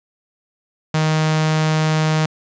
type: tone with notch filter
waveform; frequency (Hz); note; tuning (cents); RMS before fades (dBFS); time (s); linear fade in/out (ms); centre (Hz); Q
sawtooth; 156.4; D#3; +9; -17; 0.94-2.26; 5; 350; 1.7
effects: resampled to 16000 Hz + 8-bit